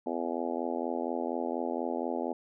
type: harmonic tone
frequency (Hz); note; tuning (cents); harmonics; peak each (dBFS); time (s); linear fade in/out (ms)
84.2; E2; +37; 3 / 4 / 5 / 6 / 7 / 8 / 9 / 10; -36 / -37 / -38 / -39 / -39 / -40 / -41 / -41; 0.06-2.33; 5
effects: none